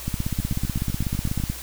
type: two click trains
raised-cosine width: 5 ms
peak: -14 / -12 dBFS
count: 9 / 24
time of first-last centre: 0.4-1.4 / 0.08-1.5 s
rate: 8 / 16.2 Hz
effects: added 60 Hz sine -39 dBFS peak until 1.62 s + white hiss -37 dBFS RMS until 1.62 s